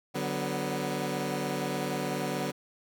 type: chord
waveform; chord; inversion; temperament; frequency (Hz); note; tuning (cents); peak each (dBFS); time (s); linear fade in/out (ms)
15% pulse; B minor; first; equal with one note detuned; 146.83 / 187.69 / 246.9; D3 / F#3 / B3; 0 / +25 / 0; -28; 0.14-2.52; 20
effects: none